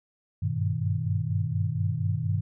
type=tone cluster; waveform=sine; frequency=96.9 / 101.1 / 121.3 / 156.5 Hz; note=G2 / G#2 / B2 / D#3; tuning=-20 / -46 / -31 / +10 cents; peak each=-30 dBFS; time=0.42-2.41 s; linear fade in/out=10 ms; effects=none